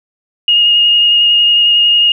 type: tone with vibrato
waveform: sine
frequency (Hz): 2855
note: F7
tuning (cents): +37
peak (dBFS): -6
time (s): 0.48-2.12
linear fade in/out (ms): 2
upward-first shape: sine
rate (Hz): 11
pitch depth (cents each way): 12
effects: none